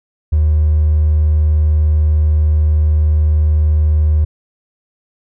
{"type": "tone with hard clipping", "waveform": "triangle", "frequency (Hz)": 76.7, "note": "D#2", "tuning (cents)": -24, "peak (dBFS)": -9, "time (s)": [0.32, 4.25], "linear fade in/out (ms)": 10, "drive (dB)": 3, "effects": []}